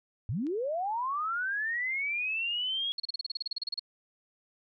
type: linear sweep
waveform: sine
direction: up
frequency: 88.5 to 3335 Hz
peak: -29 dBFS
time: 0.29-2.92 s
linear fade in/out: 0 ms
type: click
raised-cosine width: 0.2 ms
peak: -36 dBFS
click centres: 0.468 s
type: tone bursts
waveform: sine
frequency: 4323 Hz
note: C#8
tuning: 44 cents flat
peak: -30 dBFS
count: 16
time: 2.98-3.795 s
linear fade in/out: 5 ms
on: 20 ms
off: 33 ms
effects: none